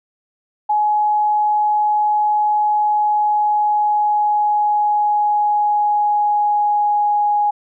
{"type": "tone with pitch glide", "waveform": "sine", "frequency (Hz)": [842, 830.4], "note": ["G#5", "G#5"], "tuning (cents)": [24, 0], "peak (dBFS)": -13, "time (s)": [0.69, 7.51], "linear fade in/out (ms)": 10, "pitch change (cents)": -24, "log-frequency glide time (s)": [2.59, 7.31], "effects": []}